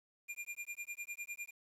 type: tone with tremolo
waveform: square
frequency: 2400 Hz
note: D7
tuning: 37 cents sharp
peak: -40 dBFS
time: 0.28-1.51 s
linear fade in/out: 20 ms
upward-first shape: sine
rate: 9.9 Hz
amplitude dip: 100%
effects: resampled to 32000 Hz + 11-bit